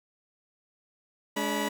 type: tone cluster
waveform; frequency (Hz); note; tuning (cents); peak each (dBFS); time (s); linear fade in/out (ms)
20% pulse; 210 / 287.8 / 976; G#3 / D4 / B5; +19 / -35 / -21; -27; 1.36-1.69; 10
effects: none